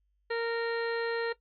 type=harmonic tone; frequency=463.2 Hz; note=A#4; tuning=11 cents flat; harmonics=1 / 2 / 3 / 4 / 5 / 6 / 7 / 8 / 9; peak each=-29 / -40 / -40 / -38 / -48 / -48 / -53 / -55 / -45 dBFS; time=0.3-1.33 s; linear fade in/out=10 ms; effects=noise-tail reverb RT60 0.1 s tail -17 dB re dry + added 50 Hz sine -70 dBFS peak until 1.4 s